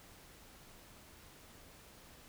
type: silence
effects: pink hiss -58 dBFS RMS until 2.28 s